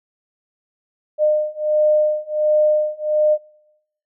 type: beating tone pair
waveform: sine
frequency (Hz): 607 / 608.4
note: D#5 / D#5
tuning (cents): -43 / -39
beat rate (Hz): 1.4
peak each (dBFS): -18 / -17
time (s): 1.18-3.38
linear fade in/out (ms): 50
effects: noise-tail reverb RT60 0.9 s tail -25 dB re dry